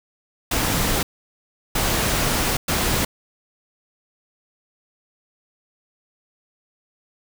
pink noise bursts at uneven times, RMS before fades -21 dBFS, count 3, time 0.51-1.03 / 1.75-2.57 / 2.68-3.05 s, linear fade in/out 5 ms, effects none

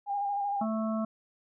sine tone with vibrato, 807 Hz, G#5, 50 cents flat, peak -28 dBFS, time 0.06-0.66 s, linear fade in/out 50 ms, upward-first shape square, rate 13 Hz, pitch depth 23 cents each way
harmonic tone, 220 Hz, A3, in tune, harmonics 1 / 3 / 5 / 6, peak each -29 / -35 / -40 / -42 dBFS, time 0.61-1.05 s, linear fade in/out 5 ms
effects none

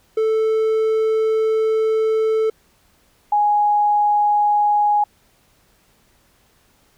triangle / sine tone pair in turn, 440 / 830.6 Hz, A4 / G#5, 0 / 0 cents, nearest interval major seventh, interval 1100 cents, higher second, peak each -13 dBFS, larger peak neither, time 0.17-2.5 / 3.32-5.04 s, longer first, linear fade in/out 5 ms, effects pink hiss -58 dBFS RMS until 6.97 s

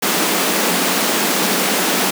pink high-pass noise, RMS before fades -17 dBFS, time 0.02-2.11 s, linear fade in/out 10 ms, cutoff 170 Hz, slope 96 dB/octave, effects none

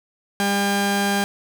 sawtooth tone pair together, 200.5 / 802 Hz, G3 / G5, +39 / +39 cents, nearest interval 2 octaves, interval 2400 cents, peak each -17 dBFS, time 0.4-1.24 s, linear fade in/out 0 ms, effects none

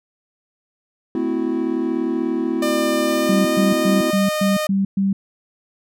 triangle chord, F# half-diminished seventh, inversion first, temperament equal with one note detuned, 220 / 256.7 / 329.6 / 370 Hz, A3 / C4 / E4 / F#4, 0 / -33 / 0 / 0 cents, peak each -26 / -21 / -20 / -25 dBFS, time 1.15-4.11 s, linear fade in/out 2 ms
sawtooth tone with pitch glide, 600 to 613 Hz, D5 to D#5, +37 to -26 cents, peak -16 dBFS, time 2.62-4.67 s, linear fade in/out 5 ms, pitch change +37 cents, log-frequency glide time 3.04-3.61 s
sine tone bursts, 195.4 Hz, G3, 5 cents flat, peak -15 dBFS, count 7, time 3.29-5.13 s, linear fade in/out 5 ms, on 160 ms, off 120 ms
effects none

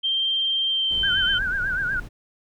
sine tone with pitch glide, 3159 to 3087 Hz, G7 to G7, +13 to -27 cents, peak -20 dBFS, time 0.03-1.39 s, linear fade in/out 20 ms, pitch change -40 cents, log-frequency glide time 0.68-1.11 s
brown noise, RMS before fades -35 dBFS, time 0.9-2.09 s, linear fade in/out 20 ms
sine tone with vibrato, 1524 Hz, G6, 49 cents flat, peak -22 dBFS, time 1.03-2 s, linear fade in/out 5 ms, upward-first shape triangle, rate 8.1 Hz, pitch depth 130 cents each way
effects none

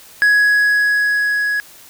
triangle tone with level ramp, 1672 Hz, G#6, 11 cents sharp, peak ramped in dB -7 to -14 dBFS, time 0.22-1.6 s, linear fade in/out 0 ms, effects white hiss -42 dBFS RMS until 1.89 s

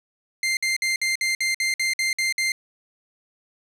sawtooth tone bursts, 2093 Hz, C7, in tune, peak -17 dBFS, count 11, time 0.43-2.52 s, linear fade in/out 2 ms, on 140 ms, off 55 ms, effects low-pass 10000 Hz 12 dB/octave

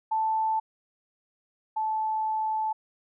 sine tone pair in turn, 880 / 871.9 Hz, A5 / A5, 0 / -16 cents, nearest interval unison, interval 16 cents, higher first, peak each -23 / -25 dBFS, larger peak first, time 0.11-0.6 / 1.76-2.73 s, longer second, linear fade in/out 10 ms, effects none

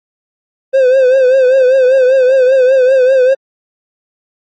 triangle tone with vibrato, 519 Hz, C5, 14 cents flat, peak -3 dBFS, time 0.73-3.35 s, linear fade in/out 20 ms, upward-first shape triangle, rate 5.1 Hz, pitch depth 84 cents each way, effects MP3 32 kbps

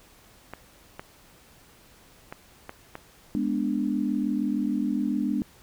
clicks, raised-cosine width 0.5 ms, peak -21 dBFS, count 5, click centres 0.536 / 0.995 / 2.325 / 2.694 / 2.954 s
sine chord, G# diminished, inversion none, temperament equal, 207.7 / 246.9 / 293.7 Hz, G#3 / B3 / D4, 0 / 0 / 0 cents, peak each -28 dBFS, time 3.35-5.42 s, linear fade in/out 0 ms
effects pink hiss -55 dBFS RMS until 5.62 s

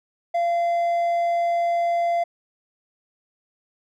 sine tone with hard clipping, 687 Hz, F5, 29 cents flat, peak -20 dBFS, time 0.34-2.24 s, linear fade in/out 10 ms, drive 3 dB, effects none

